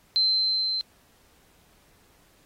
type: tone with level ramp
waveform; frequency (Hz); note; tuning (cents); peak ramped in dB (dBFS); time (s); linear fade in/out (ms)
sine; 4100; C8; -36; -18 to -25; 0.16-0.81; 0
effects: pink hiss -61 dBFS RMS until 2.45 s + AAC 48 kbps